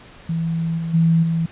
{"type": "tone with level steps", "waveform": "sine", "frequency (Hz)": 164.81, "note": "E3", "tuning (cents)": 0, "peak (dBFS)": [-19, -22, -12, -17], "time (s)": [0.29, 1.46], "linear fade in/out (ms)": 5, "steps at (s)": [0.77, 0.93, 1.22], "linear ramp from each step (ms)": 20, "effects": ["pink hiss -44 dBFS RMS until 1.51 s", "resampled to 8000 Hz"]}